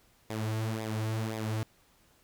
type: tone with flanger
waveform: sawtooth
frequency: 110 Hz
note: A2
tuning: in tune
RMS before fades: -33 dBFS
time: 0.3-1.63 s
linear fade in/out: 0 ms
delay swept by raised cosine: 0.68 to 5.18 ms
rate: 1.9 Hz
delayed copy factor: -0.65
effects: pink hiss -65 dBFS RMS until 2.23 s